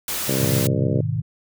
white noise, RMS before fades -26 dBFS, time 0.08-0.67 s, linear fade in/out 2 ms
harmonic tone, 66.3 Hz, C2, 23 cents sharp, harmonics 2 / 3 / 4 / 5 / 6 / 7 / 8 / 9, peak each -25 / -27 / -28 / -29 / -30 / -30 / -31 / -32 dBFS, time 0.28-1.01 s, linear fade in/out 5 ms
sine chord, G# minor, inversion none, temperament equal with one note detuned, 103.83 / 125.41 / 155.56 Hz, G#2 / B2 / D#3, 0 / +27 / 0 cents, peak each -25 dBFS, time 0.4-1.22 s, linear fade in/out 10 ms
effects none

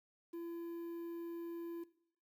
triangle tone with quantisation, 338.3 Hz, E4, 45 cents sharp, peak -40 dBFS, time 0.33-1.84 s, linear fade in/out 10 ms, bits 11, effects noise-tail reverb RT60 0.6 s tail -17 dB re dry

